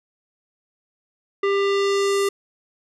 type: tone with low-pass filter sweep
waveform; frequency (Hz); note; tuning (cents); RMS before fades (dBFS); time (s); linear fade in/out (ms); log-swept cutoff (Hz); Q
square; 397.3; G4; +23; -20; 1.43-2.29; 5; 2300 to 11000; 1.2
effects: none